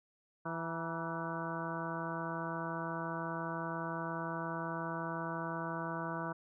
harmonic tone with a mistuned harmonic, 165.7 Hz, E3, 9 cents sharp, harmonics 1 / 2 / 3 / 4 / 5 / 6 / 7 / 8 / 9, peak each -42 / -44 / -48 / -44 / -51 / -43 / -45 / -48 / -45 dBFS, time 0.45-6.33 s, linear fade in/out 10 ms, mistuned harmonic 6, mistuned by -56 cents, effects none

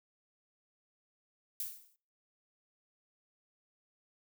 violet noise with exponential decay, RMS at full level -35 dBFS, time 1.6-1.96 s, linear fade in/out 1 ms, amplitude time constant 78 ms, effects noise-tail reverb RT60 0.5 s tail -26 dB re dry

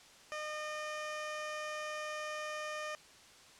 15% pulse tone, 609 Hz, D#5, 37 cents flat, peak -32 dBFS, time 0.32-2.95 s, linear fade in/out 0 ms, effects white hiss -58 dBFS RMS until 3.59 s + low-pass 7000 Hz 12 dB/octave

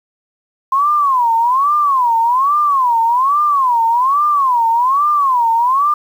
sine tone with vibrato, 1044 Hz, C6, 4 cents flat, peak -10 dBFS, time 0.72-5.94 s, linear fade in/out 5 ms, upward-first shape sine, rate 1.2 Hz, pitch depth 240 cents each way, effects 7-bit

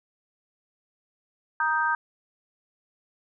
sine chord, Eb major, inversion second, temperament equal with one note detuned, 937.7 / 1244.5 / 1568 Hz, Bb5 / Eb6 / G6, +10 / 0 / 0 cents, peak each -26 / -28 / -25 dBFS, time 1.6-1.95 s, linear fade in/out 2 ms, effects none

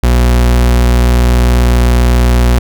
40% pulse tone, 60.5 Hz, B1, 35 cents flat, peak -5 dBFS, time 0.03-2.59 s, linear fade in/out 5 ms, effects none

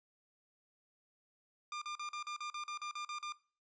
sawtooth tone bursts, 1200 Hz, D6, 37 cents sharp, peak -36 dBFS, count 12, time 1.72-3.323 s, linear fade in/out 2 ms, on 96 ms, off 41 ms, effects noise-tail reverb RT60 0.4 s tail -20 dB re dry + resampled to 16000 Hz

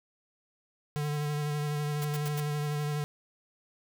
square tone with vibrato, 148.1 Hz, D3, 15 cents sharp, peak -30 dBFS, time 0.96-3.04 s, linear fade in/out 0 ms, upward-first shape sine, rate 12 Hz, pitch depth 21 cents each way
white noise bursts, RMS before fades -40 dBFS, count 4, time 2.02-2.4 s, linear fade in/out 0 ms, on 26 ms, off 92 ms
effects none

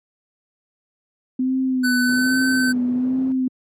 sine tone with vibrato, 254.6 Hz, C4, 47 cents flat, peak -17 dBFS, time 1.39-3.48 s, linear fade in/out 5 ms, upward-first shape sine, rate 1.2 Hz, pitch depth 50 cents each way
square tone with pitch glide, 1500 to 1532.4 Hz, F#6 to G6, +23 to -40 cents, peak -20 dBFS, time 1.83-2.73 s, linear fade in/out 20 ms, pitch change +37 cents, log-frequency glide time 1.97-2.44 s
white low-pass noise, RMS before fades -37 dBFS, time 2.09-3.32 s, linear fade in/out 0 ms, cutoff 320 Hz, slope 12 dB/octave
effects high-pass 150 Hz 12 dB/octave + resampled to 32000 Hz

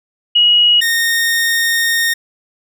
sine / sawtooth tone pair in turn, 2901 / 1844.6 Hz, F#7 / A#6, -35 / -19 cents, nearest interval minor sixth, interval 784 cents, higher first, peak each -7 / -9 dBFS, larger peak first, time 0.35-0.81 / 0.81-2.14 s, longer second, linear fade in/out 10 ms, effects none

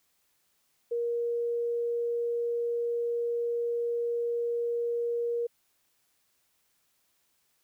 sine tone, 472.1 Hz, A#4, 22 cents sharp, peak -27 dBFS, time 0.91-5.47 s, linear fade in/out 10 ms, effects white hiss -72 dBFS RMS until 7.63 s

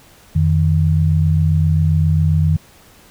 sine tone pair together, 88.04 / 155.56 Hz, F2 / D#3, +14 / 0 cents, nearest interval minor seventh, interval 986 cents, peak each -14 dBFS, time 0.35-2.57 s, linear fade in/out 10 ms, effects pink hiss -47 dBFS RMS until 3.1 s

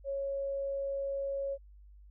sine tone, 552 Hz, C#5, 7 cents flat, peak -32 dBFS, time 0.04-1.58 s, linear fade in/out 50 ms, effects added 50 Hz sine -52 dBFS peak until 2.1 s

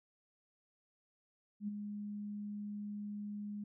sine tone with ADSR envelope, 206.7 Hz, G#3, 8 cents flat, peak -34 dBFS, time 1.6-3.64 s, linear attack 79 ms, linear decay 17 ms, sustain -6 dB, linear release 5 ms, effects none

